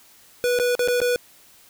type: tone with dropouts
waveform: square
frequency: 489.6 Hz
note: B4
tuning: 15 cents flat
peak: -19 dBFS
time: 0.44-1.16 s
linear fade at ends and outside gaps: 0 ms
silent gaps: 0.589-0.598 / 0.752-0.793 / 0.876-0.884 / 1.003-1.016 s
effects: white hiss -52 dBFS RMS until 1.69 s